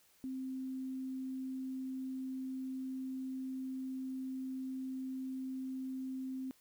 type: tone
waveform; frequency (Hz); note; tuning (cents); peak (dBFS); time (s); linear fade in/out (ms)
sine; 261.6; C4; 0; -38; 0.24-6.51; 0
effects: white hiss -68 dBFS RMS until 6.6 s